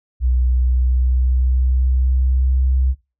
sine tone with pitch glide, 62.3 to 64.87 Hz, B1 to C2, +16 to -14 cents, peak -13 dBFS, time 0.2-2.95 s, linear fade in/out 50 ms, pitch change +70 cents, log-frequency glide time 0.46-2.67 s, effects noise-tail reverb RT60 0.3 s tail -21 dB re dry

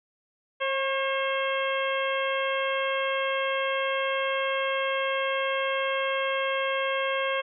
harmonic tone with a mistuned harmonic, 537 Hz, C5, 45 cents sharp, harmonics 1 / 2 / 3 / 4 / 5 / 6, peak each -28 / -31 / -33 / -34 / -35 / -36 dBFS, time 0.6-7.42 s, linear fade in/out 20 ms, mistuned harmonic 2, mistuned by +23 cents, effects none

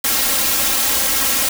white noise with comb filter, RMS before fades -17 dBFS, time 0.04-1.49 s, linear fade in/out 5 ms, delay 3.7 ms, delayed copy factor +0.95, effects none

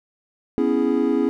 triangle chord, C# minor seventh, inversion third, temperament equal, 246.9 / 277.2 / 329.6 / 415.3 Hz, B3 / C#4 / E4 / G#4, 0 / 0 / 0 / 0 cents, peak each -21 / -20 / -21 / -21 dBFS, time 0.58-1.29 s, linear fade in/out 0 ms, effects none

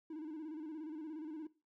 triangle tone with vibrato, 311.1 Hz, D#4, in tune, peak -40 dBFS, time 0.1-1.47 s, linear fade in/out 5 ms, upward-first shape square, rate 17 Hz, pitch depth 69 cents each way, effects noise-tail reverb RT60 0.3 s tail -19 dB re dry + tanh soft clip ceiling -36 dBFS

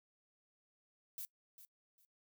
violet noise with echo, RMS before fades -45 dBFS, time 1.18-1.25 s, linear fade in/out 0 ms, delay 400 ms, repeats 2, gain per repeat -13 dB, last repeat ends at 2.05 s, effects noise-tail reverb RT60 0.1 s tail -22 dB re dry

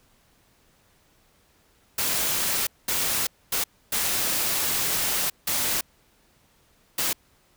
white noise bursts at uneven times, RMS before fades -25 dBFS, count 6, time 1.98-2.67 / 2.88-3.27 / 3.52-3.64 / 3.92-5.3 / 5.47-5.81 / 6.98-7.13 s, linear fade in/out 5 ms, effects pink hiss -62 dBFS RMS until 7.56 s

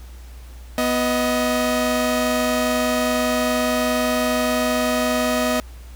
sawtooth tone pair together, 246.9 / 628.5 Hz, B3 / D#5, 0 / +17 cents, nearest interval octave + major third, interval 1617 cents, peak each -17 dBFS, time 0.78-5.6 s, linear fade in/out 0 ms, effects added 60 Hz sine -36 dBFS peak until 5.95 s + pink hiss -49 dBFS RMS until 5.95 s

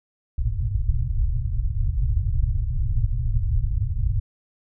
pink low-pass noise, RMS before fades -22 dBFS, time 0.38-4.2 s, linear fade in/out 5 ms, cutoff 130 Hz, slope 96 dB/octave, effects none

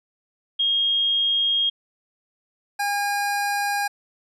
sine / 25% pulse tone pair in turn, 3250 / 812.5 Hz, G#7 / G#5, -38 / -38 cents, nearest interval 2 octaves, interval 2400 cents, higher first, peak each -18 dBFS, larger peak neither, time 0.59-1.7 / 2.79-3.88 s, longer first, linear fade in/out 10 ms, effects resampled to 32000 Hz

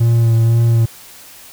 triangle tone with vibrato, 115.3 Hz, A#2, 19 cents flat, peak -7 dBFS, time 0-0.86 s, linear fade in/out 10 ms, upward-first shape sine, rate 2 Hz, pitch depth 22 cents each way, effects white hiss -39 dBFS RMS until 1.52 s

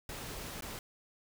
pink noise with dropouts, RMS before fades -43 dBFS, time 0.09-0.79 s, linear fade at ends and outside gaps 2 ms, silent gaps 0.609-0.622 s, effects none

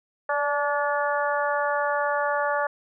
harmonic tone with a mistuned harmonic, 288 Hz, D4, 34 cents flat, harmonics 2 / 3 / 4 / 5 / 6, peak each -26 / -28 / -29 / -30 / -31 dBFS, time 0.29-2.67 s, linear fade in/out 5 ms, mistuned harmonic 2, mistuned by +17 cents, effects none

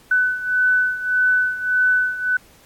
sine beating tone pair, 1500 / 1501.7 Hz, F#6 / F#6, +23 / +25 cents, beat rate 1.7 Hz, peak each -17 / -21 dBFS, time 0.11-2.37 s, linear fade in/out 5 ms, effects pink hiss -51 dBFS RMS until 2.65 s + AAC 64 kbps

